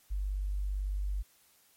sine tone, 48.97 Hz, G1, 1 cent flat, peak -30 dBFS, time 0.1-1.23 s, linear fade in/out 20 ms, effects white hiss -65 dBFS RMS until 1.76 s + MP3 64 kbps

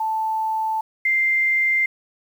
sine tone pair in turn, 880 / 2093 Hz, A5 / C7, 0 / 0 cents, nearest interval octave + minor third, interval 1500 cents, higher second, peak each -20 / -16 dBFS, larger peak second, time 0-0.81 / 1.05-1.86 s, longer neither, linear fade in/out 5 ms, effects 8-bit

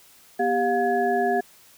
sine tone cluster, 243.5 / 396.3 / 711 / 1690 Hz, B3 / G4 / F5 / G#6, -24 / +19 / +31 / +30 cents, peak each -29 / -24 / -22 / -30 dBFS, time 0.39-1.41 s, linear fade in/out 10 ms, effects white hiss -53 dBFS RMS until 1.77 s

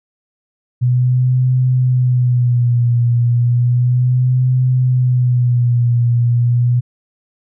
sine tone with vibrato, 123.47 Hz, B2, in tune, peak -10 dBFS, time 0.81-6.81 s, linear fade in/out 20 ms, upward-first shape sine, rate 0.33 Hz, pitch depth 57 cents each way, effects none

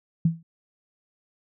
sine tone with exponential decay, 164.81 Hz, E3, in tune, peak -14 dBFS, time 0.25-0.43 s, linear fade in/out 5 ms, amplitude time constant 37 ms, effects none

